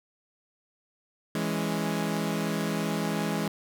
sawtooth chord, C# minor, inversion first, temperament equal, 164.81 / 207.7 / 277.2 Hz, E3 / G#3 / C#4, 0 / 0 / 0 cents, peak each -27 / -26 / -31 dBFS, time 1.35-3.48 s, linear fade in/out 2 ms, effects none

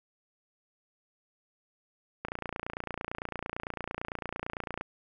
click train, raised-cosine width 0.5 ms, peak -19 dBFS, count 75, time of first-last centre 2.25-4.811 s, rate 28.9 Hz, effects none

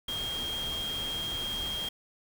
sine tone in noise, 3228 Hz, G#7, 50 cents flat, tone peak -32 dBFS, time 0.08-1.89 s, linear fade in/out 5 ms, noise pink, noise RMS -40 dBFS, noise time 0.08-1.89 s, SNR +5 dB, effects none

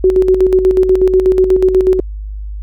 sine tone with tremolo, 373.6 Hz, F#4, 17 cents sharp, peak -5 dBFS, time 0.04-2 s, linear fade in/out 2 ms, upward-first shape square, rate 8.2 Hz, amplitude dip 55%, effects added 51 Hz sine -21 dBFS peak until 2.62 s

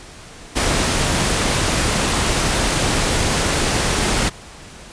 pink noise, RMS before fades -18 dBFS, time 0.55-4.3 s, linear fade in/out 20 ms, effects pink hiss -39 dBFS RMS until 4.92 s + resampled to 22050 Hz

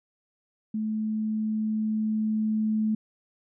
sine tone with level ramp, 216.7 Hz, A3, 26 cents flat, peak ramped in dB -26 to -22 dBFS, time 0.74-2.95 s, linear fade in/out 5 ms, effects none

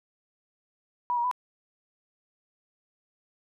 sine tone with pitch steps, 975 / 950 / 995 Hz, B5 / A#5 / B5, -23 / +33 / +13 cents, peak -24 dBFS, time 1.1-1.313 s, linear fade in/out 0 ms, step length 71 ms, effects none

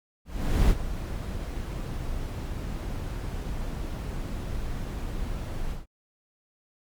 brown noise with ADSR envelope, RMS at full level -20 dBFS, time 0.25-5.86 s, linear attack 450 ms, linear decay 43 ms, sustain -12 dB, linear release 150 ms, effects Opus 48 kbps

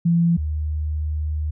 sine tone pair in turn, 169.5 / 76.34 Hz, E3 / D#2, +49 / -32 cents, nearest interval octave + major second, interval 1381 cents, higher first, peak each -14 / -21 dBFS, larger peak first, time 0.05-0.37 / 0.37-1.51 s, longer second, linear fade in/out 10 ms, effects none

